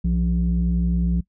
sine tone pair together, 61.74 / 174.31 Hz, B1 / F3, 0 / -3 cents, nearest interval octave + tritone, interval 1797 cents, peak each -19 dBFS, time 0.04-1.21 s, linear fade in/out 10 ms, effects noise-tail reverb RT60 0.1 s tail -21 dB re dry + tanh soft clip ceiling -13 dBFS

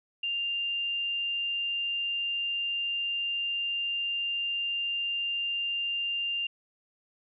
sine tone, 2794 Hz, F7, in tune, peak -28 dBFS, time 0.23-6.47 s, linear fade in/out 5 ms, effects none

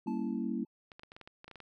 sine chord, G diminished seventh, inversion none, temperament equal, 196 / 233.1 / 277.2 / 329.6 Hz, G3 / Bb3 / Db4 / Fb4, 0 / 0 / 0 / 0 cents, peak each -38 / -35 / -39 / -39 dBFS, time 0.06-0.65 s, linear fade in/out 10 ms
triangle tone with exponential decay, 872 Hz, A5, 16 cents flat, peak -39 dBFS, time 0.07-0.67 s, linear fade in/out 2 ms, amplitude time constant 130 ms
clicks, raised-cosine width 0.3 ms, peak -33 dBFS, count 12, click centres 0.918 / 0.995 / 1.034 / 1.119 / 1.165 / 1.213 / 1.275 / 1.444 / 1.48 / 1.513 / 1.557 / 1.603 s
effects none

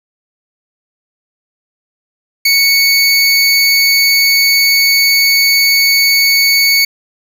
square tone pair together, 2217 / 4509 Hz, C#7 / C#8, 0 / +29 cents, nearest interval octave, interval 1229 cents, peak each -11 dBFS, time 2.45-6.85 s, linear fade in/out 5 ms, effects none

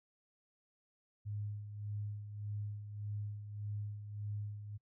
sine tone with tremolo, 103.83 Hz, G#2, in tune, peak -37 dBFS, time 1.25-4.78 s, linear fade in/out 20 ms, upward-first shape sine, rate 1.7 Hz, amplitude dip 60%, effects noise-tail reverb RT60 0.1 s tail -24 dB re dry

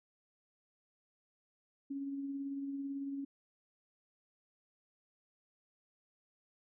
sine tone with tremolo, 277.2 Hz, C#4, in tune, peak -36 dBFS, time 1.9-3.25 s, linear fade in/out 10 ms, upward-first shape sine, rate 18 Hz, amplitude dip 30%, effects none

